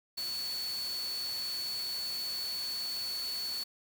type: tone in noise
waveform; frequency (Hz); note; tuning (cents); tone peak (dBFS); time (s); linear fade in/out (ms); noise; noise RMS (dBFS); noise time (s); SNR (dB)
sine; 4435; C#8; 0; -34; 0.17-3.64; 10; white; -44; 0.17-3.64; +7
effects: none